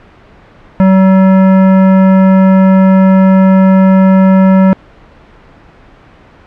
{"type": "tone with hard clipping", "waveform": "sine", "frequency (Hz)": 190, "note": "F#3", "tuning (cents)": 46, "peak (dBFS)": -5, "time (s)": [0.8, 4.73], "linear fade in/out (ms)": 0, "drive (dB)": 16, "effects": ["pink hiss -39 dBFS RMS until 6.46 s", "low-pass 2000 Hz 12 dB/octave"]}